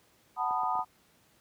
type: chord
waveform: sine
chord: B dominant seventh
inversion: second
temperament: just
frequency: 740.8 / 889 / 987.8 / 1234.7 Hz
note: F#5 / A5 / B5 / D#6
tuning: +2 / +18 / 0 / -14 cents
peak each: -33 dBFS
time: 0.36-0.85 s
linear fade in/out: 50 ms
type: clicks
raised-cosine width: 1 ms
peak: -33 dBFS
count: 4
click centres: 0.509 / 0.634 / 0.754 / 0.791 s
effects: pink hiss -65 dBFS RMS until 1.4 s + high-pass 80 Hz 12 dB/octave